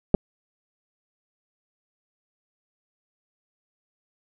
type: clicks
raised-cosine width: 2 ms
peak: -4 dBFS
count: 2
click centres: 0.143 / 0.148 s
effects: none